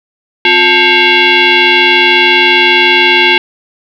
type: tone with frequency modulation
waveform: sine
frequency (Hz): 261.7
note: C4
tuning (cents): 0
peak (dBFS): -4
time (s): 0.45-3.38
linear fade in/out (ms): 2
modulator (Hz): 618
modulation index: 5.2
effects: 7-bit